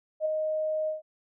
sine tone with ADSR envelope, 622.3 Hz, D#5, in tune, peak -22 dBFS, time 0.2-1.02 s, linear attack 55 ms, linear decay 7 ms, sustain -4 dB, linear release 140 ms, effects none

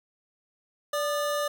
square tone pair together, 583 / 1212.7 Hz, D5 / D#6, -13 / -45 cents, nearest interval octave + minor second, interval 1268 cents, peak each -28 / -32 dBFS, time 0.93-1.48 s, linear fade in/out 5 ms, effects 10-bit

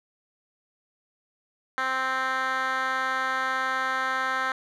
10% pulse tone with band-pass filter, 261.6 Hz, C4, in tune, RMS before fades -27 dBFS, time 1.78-4.52 s, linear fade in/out 0 ms, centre 1600 Hz, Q 1.8, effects none

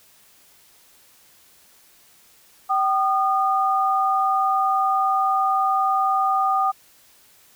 sine tone pair together, 771 / 1220.6 Hz, G5 / D#6, -29 / -34 cents, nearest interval minor sixth, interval 795 cents, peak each -20 dBFS, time 2.69-6.72 s, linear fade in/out 20 ms, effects white hiss -54 dBFS RMS until 7.55 s

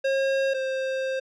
square tone pair in turn, 540 / 528.3 Hz, C#5 / C5, -45 / +17 cents, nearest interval unison, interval 38 cents, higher first, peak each -22 / -26 dBFS, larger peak first, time 0.04-0.54 / 0.54-1.2 s, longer second, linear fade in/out 10 ms, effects low-pass 4000 Hz 12 dB/octave

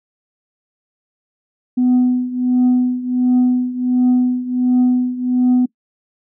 sine tone with tremolo, 250 Hz, B3, 21 cents sharp, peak -7 dBFS, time 1.77-5.66 s, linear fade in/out 10 ms, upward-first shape triangle, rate 1.4 Hz, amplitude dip 85%, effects noise-tail reverb RT60 0.1 s tail -22 dB re dry + tanh soft clip ceiling -8 dBFS

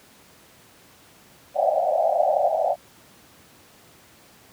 pink band-pass noise, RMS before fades -21 dBFS, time 1.54-2.76 s, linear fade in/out 50 ms, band 570 to 770 Hz, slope 96 dB/octave, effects pink hiss -52 dBFS RMS until 4.52 s + high-pass 100 Hz 12 dB/octave

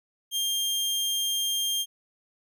sawtooth tone, 3200 Hz, G7, 35 cents sharp, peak -22 dBFS, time 0.31-1.86 s, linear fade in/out 50 ms, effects none

